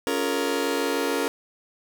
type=chord; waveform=sawtooth; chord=Bb minor seventh; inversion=first; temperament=just; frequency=279.7 / 349.6 / 419.5 / 466.2 Hz; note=Db4 / F4 / Ab4 / Bb4; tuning=+16 / +2 / +17 / 0 cents; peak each=-24 / -27 / -26 / -23 dBFS; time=0.07-1.28 s; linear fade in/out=0 ms; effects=none